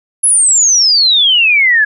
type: exponential sweep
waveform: sine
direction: down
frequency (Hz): 10740 to 1661.2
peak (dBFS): -6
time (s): 0.23-1.85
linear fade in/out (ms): 10
effects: none